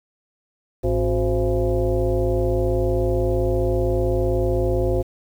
sine tone with frequency modulation, 207.7 Hz, G#3, in tune, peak -17 dBFS, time 0.83-5.03 s, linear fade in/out 20 ms, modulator 157 Hz, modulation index 2.4, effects 8-bit

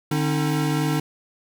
square tone cluster, 149.6 / 270.5 / 314.3 Hz, D3 / C#4 / D#4, +32 / -42 / +18 cents, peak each -23 / -28 / -27 dBFS, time 0.11-1 s, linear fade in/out 5 ms, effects none

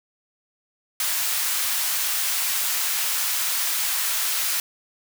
white high-pass noise, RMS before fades -24 dBFS, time 1-4.6 s, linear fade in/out 2 ms, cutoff 1000 Hz, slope 12 dB/octave, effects none

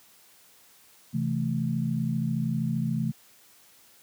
sine chord, A minor, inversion first, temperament just, 132 / 165 / 220 Hz, C3 / E3 / A3, +16 / +2 / 0 cents, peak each -29 dBFS, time 1.13-3.12 s, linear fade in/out 20 ms, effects white hiss -57 dBFS RMS until 4.02 s + high-pass 80 Hz 12 dB/octave

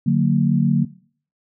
sine chord, D augmented, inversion none, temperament just, 146.83 / 183.54 / 229.4 Hz, D3 / F#3 / A#3, 0 / -14 / -28 cents, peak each -18 dBFS, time 0.06-0.85 s, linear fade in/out 10 ms, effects noise-tail reverb RT60 0.5 s tail -19 dB re dry

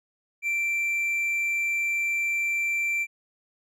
triangle tone, 2349 Hz, D7, in tune, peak -22 dBFS, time 0.42-3.07 s, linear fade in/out 50 ms, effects none

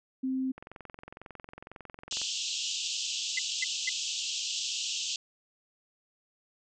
sine tone, 261.6 Hz, C4, in tune, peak -28 dBFS, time 0.23-0.52 s, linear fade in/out 10 ms
click train, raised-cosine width 0.5 ms, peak -29 dBFS, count 37, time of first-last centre 0.58-2.216 s, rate 22 Hz
pink band-pass noise, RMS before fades -34 dBFS, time 2.11-5.16 s, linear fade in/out 2 ms, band 2700 to 7600 Hz, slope 96 dB/octave
sine tone bursts, 2044 Hz, C7, 41 cents flat, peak -26 dBFS, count 3, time 3.37-3.893 s, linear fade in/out 5 ms, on 21 ms, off 230 ms
effects none

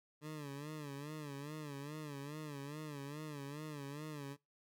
20% pulse tone with vibrato, 146.83 Hz, D3, in tune, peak -39 dBFS, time 0.21-4.37 s, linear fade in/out 50 ms, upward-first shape sine, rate 2.4 Hz, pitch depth 100 cents each way, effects noise-tail reverb RT60 0.2 s tail -21 dB re dry

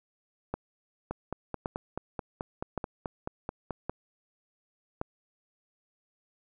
two click trains, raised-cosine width 1 ms, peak -17 / -19 dBFS, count 5 / 13, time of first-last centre 0.54-5.014 / 1.11-3.707 s, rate 0.894 / 4.62 Hz, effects none

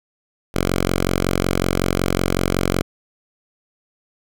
5% pulse tone, 45.39 Hz, F#1, 32 cents flat, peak -6 dBFS, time 0.54-2.82 s, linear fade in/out 10 ms, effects none

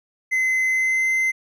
triangle tone with pitch glide, 2049 to 2067 Hz, C7 to C7, -37 to -22 cents, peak -16 dBFS, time 0.31-1.32 s, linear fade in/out 20 ms, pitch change +15 cents, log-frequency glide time 0.71-1.09 s, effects none

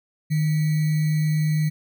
sine tone with sample-and-hold, 154.4 Hz, D#3, 13 cents flat, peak -18 dBFS, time 0.3-1.7 s, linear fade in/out 20 ms, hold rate 2100 Hz, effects none

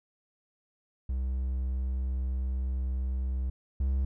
triangle tone pair in turn, 64.4 / 66.63 Hz, C2 / C2, -27 / +32 cents, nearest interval minor second, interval 59 cents, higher second, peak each -26 / -23 dBFS, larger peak second, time 1.09-3.5 / 3.8-4.05 s, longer first, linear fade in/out 5 ms, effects none

